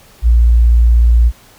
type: tone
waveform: sine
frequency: 58.27 Hz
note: A#1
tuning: in tune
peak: -5 dBFS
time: 0.22-1.32 s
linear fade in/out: 50 ms
effects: pink hiss -44 dBFS RMS until 1.58 s